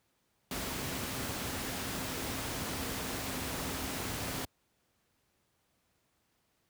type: tone in noise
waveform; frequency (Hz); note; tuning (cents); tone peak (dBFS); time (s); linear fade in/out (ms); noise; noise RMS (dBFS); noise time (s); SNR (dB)
sine; 261.6; C4; 0; -46; 0.51-4.45; 2; pink; -37; 0.51-4.45; -12
effects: pink hiss -75 dBFS RMS until 6.69 s + high-pass 60 Hz 12 dB/octave